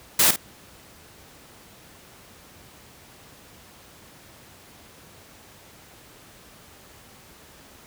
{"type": "noise with echo", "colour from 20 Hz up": "white", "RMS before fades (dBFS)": -17, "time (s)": [0.19, 0.31], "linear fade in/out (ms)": 5, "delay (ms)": 52, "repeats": 1, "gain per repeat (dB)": -11, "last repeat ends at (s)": 0.362, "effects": ["pink hiss -49 dBFS RMS until 7.86 s", "high-pass 60 Hz 12 dB/octave"]}